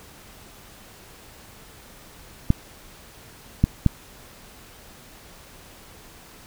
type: clicks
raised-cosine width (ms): 5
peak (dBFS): -3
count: 3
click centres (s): 2.504 / 3.64 / 3.863
effects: pink hiss -47 dBFS RMS until 6.46 s